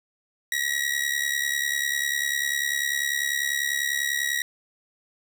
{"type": "tone with amplitude modulation", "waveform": "sawtooth", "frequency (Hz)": 1912, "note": "A#6", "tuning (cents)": 43, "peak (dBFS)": -17, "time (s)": [0.52, 4.42], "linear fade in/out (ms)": 2, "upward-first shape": "sine", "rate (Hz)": 70.1, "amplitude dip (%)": 75, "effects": []}